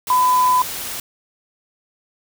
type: tone in noise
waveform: sine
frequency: 1004 Hz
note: B5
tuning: 28 cents sharp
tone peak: -12 dBFS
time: 0.1-0.62 s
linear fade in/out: 2 ms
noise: white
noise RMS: -28 dBFS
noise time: 0.07-1 s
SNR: +13 dB
effects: none